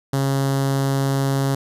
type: tone with notch filter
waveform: sawtooth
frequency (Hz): 136.7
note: C#3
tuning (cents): -24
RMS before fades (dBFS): -20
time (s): 0.13-1.55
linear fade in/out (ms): 5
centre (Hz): 2400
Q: 1.4
effects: resampled to 32000 Hz + 9-bit